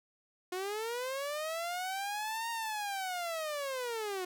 sawtooth linear two-way sweep, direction up then down, 357.1 to 932.3 to 357.1 Hz, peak -31 dBFS, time 0.52-4.25 s, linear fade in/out 5 ms, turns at 2.5 s, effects none

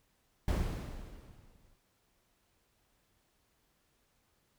brown noise with exponential decay, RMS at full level -29 dBFS, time 0.48-1.77 s, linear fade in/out 1 ms, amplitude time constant 280 ms, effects pink hiss -74 dBFS RMS until 4.58 s

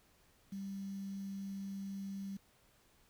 sine tone with quantisation, 196 Hz, G3, in tune, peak -40 dBFS, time 0.52-2.37 s, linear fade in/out 5 ms, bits 10, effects pink hiss -69 dBFS RMS until 3.09 s

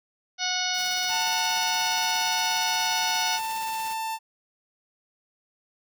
harmonic tone, 733 Hz, F#5, 16 cents flat, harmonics 1 / 2 / 3 / 4 / 5 / 6 / 7 / 8, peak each -33 / -33 / -33 / -33 / -33 / -33 / -33 / -33 dBFS, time 0.38-3.4 s, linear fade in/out 50 ms
white noise with tremolo, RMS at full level -39 dBFS, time 0.73-3.96 s, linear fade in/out 50 ms, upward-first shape sine, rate 17 Hz, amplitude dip 45%
45% pulse tone with pitch glide, 896 to 889.8 Hz, A5 to A5, +31 to +19 cents, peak -28 dBFS, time 1.08-4.19 s, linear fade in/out 50 ms, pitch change -12 cents, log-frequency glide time 1.69-3.68 s
effects none

